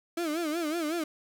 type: tone with vibrato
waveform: 35% pulse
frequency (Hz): 321.5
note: E4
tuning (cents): -43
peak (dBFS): -27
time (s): 0.17-1.04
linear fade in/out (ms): 5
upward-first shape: sine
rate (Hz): 5.4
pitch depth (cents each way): 140
effects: none